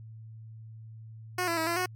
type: tone with pitch steps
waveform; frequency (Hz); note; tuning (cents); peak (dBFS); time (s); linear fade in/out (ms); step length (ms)
10% pulse; 362.6 / 336.1 / 322.4 / 340.4 / 365.3; F#4 / E4 / E4 / F4 / F#4; -35 / +34 / -38 / -44 / -22; -19; 1.38-1.86; 5; 96
effects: added 111 Hz sine -43 dBFS peak until 1.95 s + MP3 96 kbps